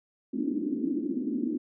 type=band-pass noise; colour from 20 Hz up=white; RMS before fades=-30 dBFS; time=0.33-1.58 s; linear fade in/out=10 ms; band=240 to 310 Hz; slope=48 dB/octave; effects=none